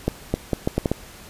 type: accelerating click train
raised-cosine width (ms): 2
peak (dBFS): -6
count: 7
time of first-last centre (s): 0.08-0.916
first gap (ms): 260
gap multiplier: 0.74
effects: pink hiss -43 dBFS RMS until 1.29 s + resampled to 32000 Hz